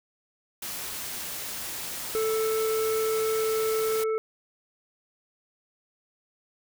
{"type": "noise", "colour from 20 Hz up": "white", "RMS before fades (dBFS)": -35, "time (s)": [0.62, 4.04], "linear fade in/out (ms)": 5}
{"type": "harmonic tone", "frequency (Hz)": 440, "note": "A4", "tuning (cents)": 0, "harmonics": [1, 3, 5], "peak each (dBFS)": [-24, -35, -44], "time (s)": [2.15, 4.18], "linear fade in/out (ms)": 0}
{"effects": []}